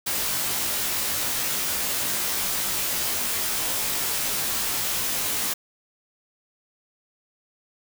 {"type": "noise with comb filter", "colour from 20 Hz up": "white", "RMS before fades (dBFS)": -26, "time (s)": [0.06, 5.54], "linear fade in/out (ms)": 10, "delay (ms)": 18, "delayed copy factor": -1, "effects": []}